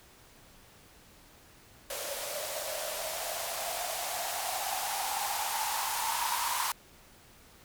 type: noise with band-pass filter sweep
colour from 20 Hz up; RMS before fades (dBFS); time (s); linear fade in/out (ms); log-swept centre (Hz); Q
violet; -34; 1.9-6.72; 2; 550 to 980; 8.3
effects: pink hiss -57 dBFS RMS until 7.64 s